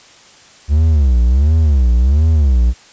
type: tone with vibrato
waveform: triangle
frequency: 69 Hz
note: C#2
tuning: 7 cents flat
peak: -6 dBFS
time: 0.68-2.74 s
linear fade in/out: 50 ms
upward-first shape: sine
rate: 1.4 Hz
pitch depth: 270 cents each way
effects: white hiss -43 dBFS RMS until 2.92 s + resampled to 16000 Hz